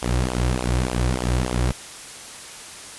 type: tone with flanger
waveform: sawtooth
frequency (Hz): 62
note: B1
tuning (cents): +7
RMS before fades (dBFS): -22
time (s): 0.02-1.72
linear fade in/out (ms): 0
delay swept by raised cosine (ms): 0.48 to 4.78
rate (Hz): 3.4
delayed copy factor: -0.8
effects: white hiss -38 dBFS RMS until 2.98 s + resampled to 24000 Hz